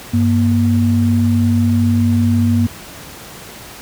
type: tone pair together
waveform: sine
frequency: 98 / 236.1 Hz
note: G2 / A#3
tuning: 0 / +22 cents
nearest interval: octave + minor third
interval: 1522 cents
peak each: -13 dBFS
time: 0.13-2.67 s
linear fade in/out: 10 ms
effects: pink hiss -34 dBFS RMS until 3.81 s + high-pass 60 Hz 12 dB/octave